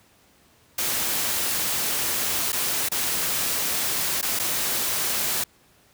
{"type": "noise with dropouts", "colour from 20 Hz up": "white", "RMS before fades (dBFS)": -25, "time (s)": [0.78, 5.44], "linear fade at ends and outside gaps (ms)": 5, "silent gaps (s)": [[2.521, 2.528], [2.888, 2.916], [4.214, 4.226], [4.391, 4.396]], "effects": ["pink hiss -58 dBFS RMS until 5.93 s", "high-pass 60 Hz 12 dB/octave"]}